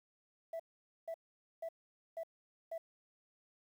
sine tone bursts, 659 Hz, E5, 1 cent flat, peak -37 dBFS, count 5, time 0.53-2.78 s, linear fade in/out 5 ms, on 66 ms, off 480 ms, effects tanh soft clip ceiling -37 dBFS + 11-bit

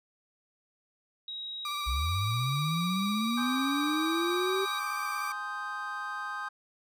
sine tone, 3815 Hz, A#7, 39 cents sharp, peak -36 dBFS, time 1.28-4.79 s, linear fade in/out 2 ms
35% pulse tone with vibrato, 1174.7 Hz, D6, in tune, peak -32 dBFS, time 1.65-5.32 s, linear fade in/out 2 ms, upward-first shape square, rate 16 Hz, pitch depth 24 cents each way
sine linear sweep, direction up, 58.27 to 392 Hz, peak -28 dBFS, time 1.86-4.66 s, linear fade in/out 20 ms
triangle chord, Ab major seventh, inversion none, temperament equal, 830.6 / 1046.5 / 1244.5 / 1568 Hz, Ab5 / C6 / Eb6 / G6, 0 / 0 / 0 / 0 cents, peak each -41 / -40 / -36 / -36 dBFS, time 3.37-6.49 s, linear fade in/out 10 ms
effects none

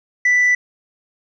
sine tone with tanh clipping, 1979 Hz, B6, 3 cents sharp, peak -12 dBFS, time 0.25-0.55 s, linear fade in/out 5 ms, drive 1 dB, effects none

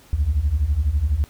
sine beating tone pair, 65.9 / 77.9 Hz, C2 / D#2, +13 / +3 cents, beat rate 12 Hz, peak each -20 / -18 dBFS, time 0.13-1.24 s, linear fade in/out 0 ms, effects tanh soft clip ceiling -12 dBFS + pink hiss -51 dBFS RMS until 1.29 s

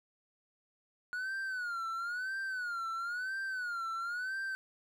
triangle tone with vibrato, 1451 Hz, F#6, 34 cents flat, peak -33 dBFS, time 1.13-4.55 s, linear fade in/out 0 ms, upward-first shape sine, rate 0.99 Hz, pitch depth 140 cents each way, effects none

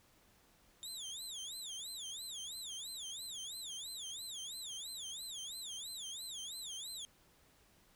25% pulse tone with vibrato, 3578 Hz, A7, 28 cents sharp, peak -39 dBFS, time 0.83-7.05 s, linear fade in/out 0 ms, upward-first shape sine, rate 3 Hz, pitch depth 240 cents each way, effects pink hiss -68 dBFS RMS until 7.95 s

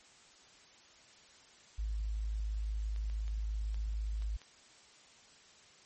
sine tone, 53 Hz, G#1, 36 cents sharp, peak -33 dBFS, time 1.78-4.37 s, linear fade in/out 10 ms
clicks, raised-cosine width 0.2 ms, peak -37 dBFS, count 6, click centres 2.962 / 3.099 / 3.28 / 3.744 / 4.222 / 4.417 s
effects white hiss -60 dBFS RMS until 5.85 s + MP3 32 kbps

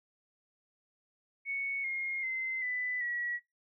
sine tone with pitch steps, 2217 / 2140 / 2066 / 1994.6 / 1925.6 Hz, C#7 / C7 / C7 / B6 / B6, 0 / +38 / -22 / +17 / -44 cents, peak -32 dBFS, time 1.45-3.4 s, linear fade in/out 50 ms, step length 390 ms, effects noise-tail reverb RT60 0.2 s tail -21 dB re dry

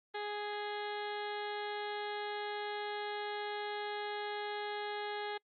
harmonic tone, 415.3 Hz, G#4, in tune, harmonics 1 / 2 / 3 / 4 / 5 / 6 / 7 / 8 / 9 / 10, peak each -41 / -41 / -51 / -46 / -49 / -57 / -56 / -50 / -54 / -55 dBFS, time 0.14-5.38 s, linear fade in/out 10 ms, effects noise-tail reverb RT60 0.1 s tail -26 dB re dry + Opus 32 kbps

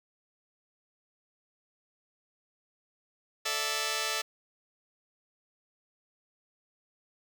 5% pulse chord, A suspended fourth, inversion none, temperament just, 440 / 586.7 / 660 Hz, A4 / D5 / E5, 0 / -2 / +2 cents, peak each -24 dBFS, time 3.45-4.22 s, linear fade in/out 10 ms, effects none

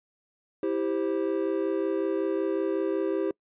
triangle chord, C major, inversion first, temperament just, 327 / 392.4 / 523.3 Hz, E4 / G4 / C5, -14 / +2 / 0 cents, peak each -27 / -26 / -31 dBFS, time 0.63-3.31 s, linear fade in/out 2 ms, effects noise-tail reverb RT60 0.1 s tail -25 dB re dry + resampled to 8000 Hz

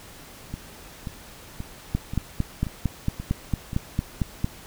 two click trains, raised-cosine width 5 ms, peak -19 / -10 dBFS, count 7 / 12, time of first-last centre 0.54-3.731 / 1.95-4.444 s, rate 1.88 / 4.41 Hz, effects pink hiss -45 dBFS RMS until 4.66 s

